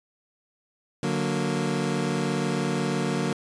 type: chord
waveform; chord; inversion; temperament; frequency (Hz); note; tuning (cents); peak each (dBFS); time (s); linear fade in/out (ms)
25% pulse; D augmented; none; equal; 146.83 / 185 / 233.1; D3 / F#3 / A#3; 0 / 0 / 0; -25; 1.03-3.33; 2
effects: resampled to 22050 Hz